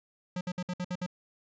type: tone bursts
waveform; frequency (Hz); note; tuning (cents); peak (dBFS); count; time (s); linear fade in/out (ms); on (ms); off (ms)
square; 180; F#3; -47; -32; 7; 0.36-1.064; 5; 50; 59
effects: resampled to 16000 Hz